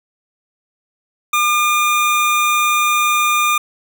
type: tone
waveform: 25% pulse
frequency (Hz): 1207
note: D6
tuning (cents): +47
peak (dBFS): -9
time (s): 1.33-3.58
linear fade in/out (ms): 5
effects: none